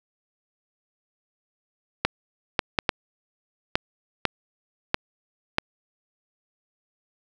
clicks, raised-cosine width 0.3 ms, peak -3 dBFS, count 8, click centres 2.05 / 2.592 / 2.788 / 2.892 / 3.755 / 4.253 / 4.944 / 5.584 s, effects 7-bit

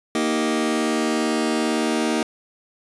sawtooth chord, Eb major, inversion second, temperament just, 233.3 / 311.1 / 388.9 Hz, Bb3 / Eb4 / G4, +2 / 0 / -14 cents, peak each -19 / -19 / -23 dBFS, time 0.15-2.23 s, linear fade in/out 2 ms, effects resampled to 24000 Hz

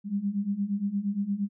sine beating tone pair, 196 / 204.6 Hz, G3 / G#3, 0 / -26 cents, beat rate 8.6 Hz, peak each -31 / -28 dBFS, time 0.04-1.49 s, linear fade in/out 50 ms, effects none

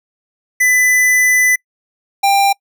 square tone pair in turn, 2000 / 793.7 Hz, B6 / G5, +21 / +21 cents, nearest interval octave + major third, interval 1600 cents, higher first, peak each -10 dBFS, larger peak neither, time 0.6-1.56 / 2.23-2.53 s, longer first, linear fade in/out 10 ms, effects noise-tail reverb RT60 0.1 s tail -26 dB re dry

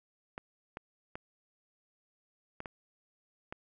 clicks, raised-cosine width 0.5 ms, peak -25 dBFS, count 6, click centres 0.379 / 0.771 / 1.155 / 2.604 / 2.658 / 3.525 s, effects none

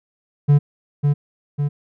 triangle tone with echo, 144.6 Hz, D3, 27 cents flat, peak -7 dBFS, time 0.48-0.59 s, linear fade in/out 20 ms, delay 550 ms, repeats 2, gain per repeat -4 dB, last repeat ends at 1.69 s, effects none

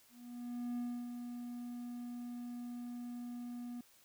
triangle tone with ADSR envelope, 242 Hz, B3, 35 cents flat, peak -34 dBFS, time 0.09-3.81 s, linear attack 690 ms, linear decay 290 ms, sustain -6 dB, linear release 4 ms, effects white hiss -66 dBFS RMS until 4.04 s

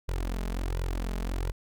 sawtooth tone with flanger, 44.12 Hz, F1, 18 cents sharp, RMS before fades -31 dBFS, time 0.08-1.52 s, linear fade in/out 10 ms, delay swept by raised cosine 2 to 4.8 ms, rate 1.4 Hz, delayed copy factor +0.95, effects none

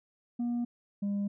sine tone pair in turn, 239.5 / 201.6 Hz, A#3 / G3, +47 / +49 cents, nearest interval minor third, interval 298 cents, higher first, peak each -26 dBFS, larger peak neither, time 0.39-0.65 / 1.02-1.28 s, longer neither, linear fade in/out 10 ms, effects tanh soft clip ceiling -28 dBFS

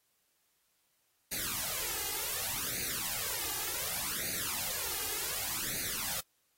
white noise with flanger, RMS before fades -36 dBFS, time 1.31-6.21 s, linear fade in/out 10 ms, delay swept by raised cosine 0.46 to 2.46 ms, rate 0.67 Hz, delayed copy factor +1, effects white hiss -75 dBFS RMS until 6.57 s + AAC 48 kbps

